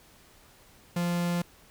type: tone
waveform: 45% pulse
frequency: 173.9 Hz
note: F3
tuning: 7 cents flat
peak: -26 dBFS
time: 0.96-1.42 s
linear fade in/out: 5 ms
effects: pink hiss -57 dBFS RMS until 1.7 s